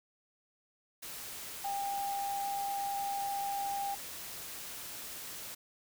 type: tone in noise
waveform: sine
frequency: 798 Hz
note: G5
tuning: 31 cents sharp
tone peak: -33 dBFS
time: 1.64-3.95 s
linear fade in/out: 10 ms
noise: white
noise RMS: -44 dBFS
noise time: 1.02-5.55 s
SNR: +8 dB
effects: none